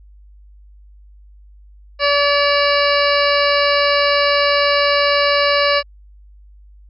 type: harmonic tone with a mistuned harmonic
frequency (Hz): 574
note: D5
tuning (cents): -40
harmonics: 1 / 2 / 3 / 4 / 5 / 7 / 8 / 9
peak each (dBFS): -16 / -19 / -21 / -22 / -23 / -24 / -25 / -26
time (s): 1.99-5.83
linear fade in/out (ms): 50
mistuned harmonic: 5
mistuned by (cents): -22
effects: added 50 Hz sine -41 dBFS peak until 6.89 s